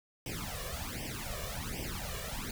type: noise with flanger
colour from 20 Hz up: pink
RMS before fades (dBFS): -39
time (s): 0.26-2.51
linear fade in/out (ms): 2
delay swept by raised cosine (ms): 0.36 to 1.76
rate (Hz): 1.3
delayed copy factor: +1
effects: none